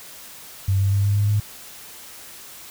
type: tone with pitch steps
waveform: sine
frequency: 97 / 98.41 / 99.84 / 101.29 / 102.77 / 104.26 Hz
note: G2 / G2 / G2 / G#2 / G#2 / G#2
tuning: -18 / +7 / +32 / -43 / -18 / +7 cents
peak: -16 dBFS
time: 0.68-1.4 s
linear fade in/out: 5 ms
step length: 120 ms
effects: white hiss -41 dBFS RMS until 2.7 s